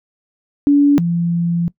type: tone pair in turn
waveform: sine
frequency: 286.4 / 170.69 Hz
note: D4 / F3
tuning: -43 / -39 cents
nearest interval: major sixth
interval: 896 cents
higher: first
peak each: -7 / -14 dBFS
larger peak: first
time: 0.67-0.98 / 0.98-1.68 s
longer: second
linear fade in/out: 0 ms
effects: noise-tail reverb RT60 0.1 s tail -20 dB re dry